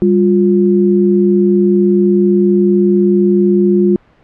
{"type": "tone pair together", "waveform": "sine", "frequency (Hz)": [198.08, 353.8], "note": ["G3", "F4"], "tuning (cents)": [18, 23], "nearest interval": "minor seventh", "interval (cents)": 1005, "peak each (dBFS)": -10, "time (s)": [0.02, 3.96], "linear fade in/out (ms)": 0, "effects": ["pink hiss -49 dBFS RMS until 4.23 s", "low-pass 2000 Hz 12 dB/octave"]}